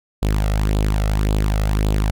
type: tone with flanger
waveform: sawtooth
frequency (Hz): 51.91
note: G#1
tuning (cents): 0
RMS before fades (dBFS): -18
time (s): 0.22-2.11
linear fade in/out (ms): 10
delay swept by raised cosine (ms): 0.25 to 1.55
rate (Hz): 1.8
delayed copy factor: +0.6
effects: none